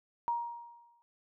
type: tone with exponential decay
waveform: sine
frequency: 943 Hz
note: A#5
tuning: 20 cents sharp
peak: -27 dBFS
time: 0.28-1.02 s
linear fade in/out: 0 ms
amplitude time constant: 160 ms
effects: none